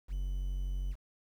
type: tone with quantisation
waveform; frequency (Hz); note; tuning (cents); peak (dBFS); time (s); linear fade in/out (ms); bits
triangle; 46.25; F#1; 0; -30; 0.08-0.96; 50; 10
effects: none